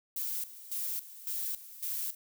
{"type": "noise with tremolo", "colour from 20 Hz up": "violet", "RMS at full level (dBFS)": -35, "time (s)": [0.16, 2.15], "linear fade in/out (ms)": 5, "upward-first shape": "square", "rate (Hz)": 1.8, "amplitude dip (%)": 80, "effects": []}